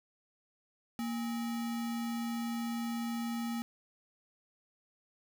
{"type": "tone with sample-and-hold", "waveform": "sine", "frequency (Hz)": 233.1, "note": "A#3", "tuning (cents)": 0, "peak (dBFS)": -33, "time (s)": [0.99, 3.62], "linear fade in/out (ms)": 0, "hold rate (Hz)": 1050, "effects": []}